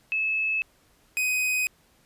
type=tone pair in turn; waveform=sine / 45% pulse; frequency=2600 / 2507 Hz; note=E7 / D#7; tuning=-24 / +12 cents; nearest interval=minor second; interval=64 cents; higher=first; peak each=-23 dBFS; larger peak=neither; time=0.12-0.62 / 1.17-1.67 s; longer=neither; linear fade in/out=0 ms; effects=pink hiss -62 dBFS RMS until 2.05 s + resampled to 32000 Hz